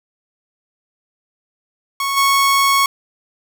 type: tone with level steps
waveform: sawtooth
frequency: 1104 Hz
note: C#6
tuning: 7 cents flat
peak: -14 / -8 dBFS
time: 2-2.86 s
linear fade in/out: 2 ms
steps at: 2.16 s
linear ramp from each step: 20 ms
effects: none